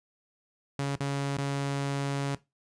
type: tone with dropouts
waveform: sawtooth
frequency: 139.8 Hz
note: C#3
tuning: 15 cents sharp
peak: -24 dBFS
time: 0.79-2.35 s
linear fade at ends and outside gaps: 2 ms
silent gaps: 0.958-1.005 / 1.371-1.384 s
effects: noise-tail reverb RT60 0.2 s tail -17 dB re dry + resampled to 22050 Hz